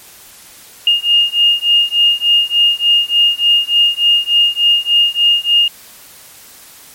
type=beating tone pair; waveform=sine; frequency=2835 / 2838.4 Hz; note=F7 / F7; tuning=+25 / +27 cents; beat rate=3.4 Hz; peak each=-12 dBFS; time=0.87-5.68 s; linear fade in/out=2 ms; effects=white hiss -39 dBFS RMS until 6.94 s + MP3 64 kbps

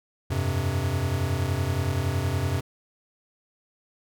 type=chord; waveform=square; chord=F suspended second; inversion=none; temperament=equal; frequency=87.31 / 98 / 130.81 Hz; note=F2 / G2 / C3; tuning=0 / 0 / 0 cents; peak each=-29 dBFS; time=0.3-2.61 s; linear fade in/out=10 ms; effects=none

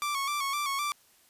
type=tone with vibrato; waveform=sawtooth; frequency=1137 Hz; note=C#6; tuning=44 cents sharp; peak=-25 dBFS; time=0.02-0.92 s; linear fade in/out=0 ms; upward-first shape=square; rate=3.9 Hz; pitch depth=55 cents each way; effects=white hiss -62 dBFS RMS until 1.29 s + resampled to 32000 Hz

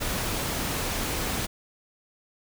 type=noise; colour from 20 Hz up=pink; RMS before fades=-29 dBFS; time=0-1.47 s; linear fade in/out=20 ms; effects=none

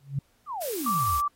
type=tone with exponential growth; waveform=sine; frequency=138.59 Hz; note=C#3; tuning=in tune; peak=-22 dBFS; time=0-0.19 s; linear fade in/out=5 ms; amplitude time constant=40 ms
type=exponential sweep; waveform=sine; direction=down; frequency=1280 to 60.5 Hz; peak=-30 dBFS; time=0.46-1.21 s; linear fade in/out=50 ms
type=noise; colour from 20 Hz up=blue; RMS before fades=-35 dBFS; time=0.61-1.21 s; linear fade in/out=10 ms
type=tone; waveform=sine; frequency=1165 Hz; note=D6; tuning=14 cents flat; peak=-23 dBFS; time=0.86-1.28 s; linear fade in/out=5 ms
effects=pink hiss -67 dBFS RMS until 1.35 s + AAC 48 kbps

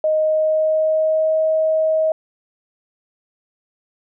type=tone with pitch glide; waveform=sine; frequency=622.3 to 632.8 Hz; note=D#5 to D#5; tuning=0 to +29 cents; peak=-14 dBFS; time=0.04-2.12 s; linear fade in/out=2 ms; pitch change=+29 cents; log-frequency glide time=0.16-1.41 s; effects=none

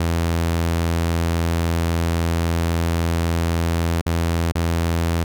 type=tone with dropouts; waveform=sawtooth; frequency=83.7 Hz; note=E2; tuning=27 cents sharp; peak=-14 dBFS; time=0-5.24 s; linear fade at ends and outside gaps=5 ms; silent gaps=4.013-4.062 / 4.521-4.553 s; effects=none

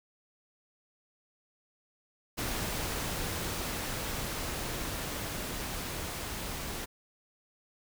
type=noise with level ramp; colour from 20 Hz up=pink; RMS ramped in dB=-34 to -38 dBFS; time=2.37-6.86 s; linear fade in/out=20 ms; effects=none

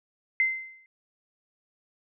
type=tone with exponential decay; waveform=sine; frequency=2073 Hz; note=C7; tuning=17 cents flat; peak=-18 dBFS; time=0.4-0.86 s; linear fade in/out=1 ms; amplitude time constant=100 ms; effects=none

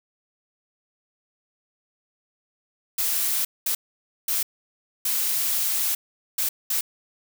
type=noise bursts at uneven times; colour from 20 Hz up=blue; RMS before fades=-24 dBFS; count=6; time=2.98-3.45 / 3.66-3.75 / 4.28-4.43 / 5.05-5.95 / 6.38-6.49 / 6.7-6.81 s; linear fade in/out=5 ms; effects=none

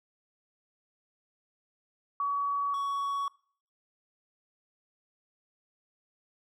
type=tone pair in turn; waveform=sine / triangle; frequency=1132 / 1120.9 Hz; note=C#6 / C#6; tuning=+36 / +19 cents; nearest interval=unison; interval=17 cents; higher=first; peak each=-27 dBFS; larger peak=neither; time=2.2-2.74 / 2.74-3.28 s; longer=neither; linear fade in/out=2 ms; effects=noise-tail reverb RT60 0.5 s tail -22 dB re dry

